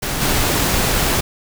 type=noise with level steps; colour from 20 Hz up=pink; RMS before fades=-22 / -17 dBFS; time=0.02-1.21 s; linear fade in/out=10 ms; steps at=0.2 s; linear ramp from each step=20 ms; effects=none